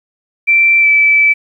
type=tone with pitch glide; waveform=sine; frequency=2344 to 2312 Hz; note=D7 to D7; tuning=-4 to -28 cents; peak=-6 dBFS; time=0.47-1.34 s; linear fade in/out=20 ms; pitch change=-24 cents; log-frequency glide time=0.8-0.87 s; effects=8-bit